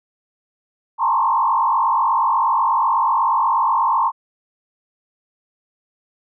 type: tone with frequency modulation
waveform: sine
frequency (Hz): 987.8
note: B5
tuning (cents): 0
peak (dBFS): -14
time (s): 0.98-4.12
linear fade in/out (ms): 50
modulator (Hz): 48.2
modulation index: 2.5
effects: none